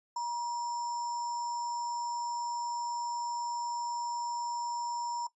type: tone with sample-and-hold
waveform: sine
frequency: 954 Hz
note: A#5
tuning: 40 cents sharp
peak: -31 dBFS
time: 0.16-5.27 s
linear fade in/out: 5 ms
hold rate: 6300 Hz
effects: noise-tail reverb RT60 0.1 s tail -18 dB re dry + resampled to 24000 Hz